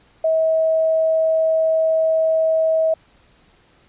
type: tone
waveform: sine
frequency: 642 Hz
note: E5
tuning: 46 cents flat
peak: -14 dBFS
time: 0.24-2.94 s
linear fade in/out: 5 ms
effects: pink hiss -55 dBFS RMS until 3.88 s + resampled to 8000 Hz